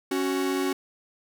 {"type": "tone pair together", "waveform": "45% pulse", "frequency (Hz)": [276.6, 372.1], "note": ["C#4", "F#4"], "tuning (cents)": [-4, 10], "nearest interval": "perfect fourth", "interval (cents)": 514, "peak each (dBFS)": -27, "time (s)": [0.11, 0.73], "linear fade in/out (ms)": 5, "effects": []}